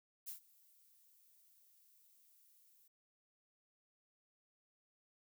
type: noise with ADSR envelope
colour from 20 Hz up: violet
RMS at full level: -45 dBFS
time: 0.26-2.88 s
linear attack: 24 ms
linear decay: 110 ms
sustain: -24 dB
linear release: 6 ms
effects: none